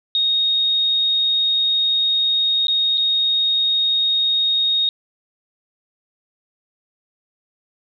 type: tone with dropouts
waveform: sine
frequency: 3729 Hz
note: A#7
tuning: in tune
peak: -15 dBFS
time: 0.15-4.89 s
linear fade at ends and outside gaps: 1 ms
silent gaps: 2.67-2.682 / 2.974-2.979 s
effects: none